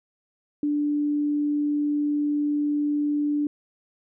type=tone; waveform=sine; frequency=293.7 Hz; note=D4; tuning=in tune; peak=-21 dBFS; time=0.63-3.47 s; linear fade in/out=2 ms; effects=none